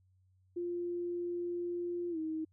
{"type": "tone with pitch glide", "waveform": "sine", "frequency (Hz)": [349.2, 316.5], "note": ["F4", "D#4"], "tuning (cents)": [0, 30], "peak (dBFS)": -34, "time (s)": [0.56, 2.45], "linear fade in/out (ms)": 10, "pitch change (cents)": -170, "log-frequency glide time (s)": [2.1, 2.18], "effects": ["added 93 Hz sine -66 dBFS peak until 2.52 s"]}